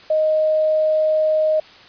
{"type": "tone", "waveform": "sine", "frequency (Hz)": 622.3, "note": "D#5", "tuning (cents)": 0, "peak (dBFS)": -14, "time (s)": [0.1, 1.6], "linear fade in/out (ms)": 5, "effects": ["white hiss -44 dBFS RMS until 1.88 s", "resampled to 11025 Hz"]}